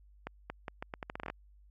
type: accelerating click train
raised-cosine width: 0.5 ms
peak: -23 dBFS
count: 13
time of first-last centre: 0.27-1.301 s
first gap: 230 ms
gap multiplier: 0.79
effects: added 50 Hz sine -57 dBFS peak until 1.7 s + AAC 32 kbps